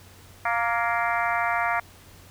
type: harmonic tone with a mistuned harmonic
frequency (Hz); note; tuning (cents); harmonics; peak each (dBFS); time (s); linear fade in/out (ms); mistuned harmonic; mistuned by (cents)
233.1; A#3; 0; 3 / 4 / 5 / 6 / 7 / 8 / 9 / 10; -27 / -29 / -30 / -29 / -33 / -34 / -32 / -36; 0.45-1.8; 5; 7; +47
effects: added 92 Hz sine -51 dBFS peak until 2.3 s + pink hiss -51 dBFS RMS until 2.3 s